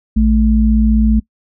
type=tone pair together; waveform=sine; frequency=57.61 / 217.5 Hz; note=A#1 / A3; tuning=-20 / -20 cents; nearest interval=octave + major seventh; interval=2300 cents; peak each=-11 dBFS; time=0.16-1.2 s; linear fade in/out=10 ms; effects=noise-tail reverb RT60 0.1 s tail -23 dB re dry

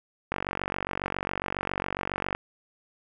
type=click train; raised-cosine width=0.5 ms; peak=-13 dBFS; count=97; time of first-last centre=0.32-2.35 s; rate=47.3 Hz; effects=none

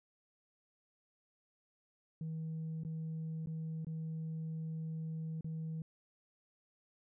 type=tone with dropouts; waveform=sine; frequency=160 Hz; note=D#3; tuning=49 cents sharp; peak=-36 dBFS; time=2.21-5.82 s; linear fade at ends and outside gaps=2 ms; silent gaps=2.835-2.849 / 3.46-3.471 / 3.847-3.868 / 5.409-5.444 s; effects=tanh soft clip ceiling -36 dBFS

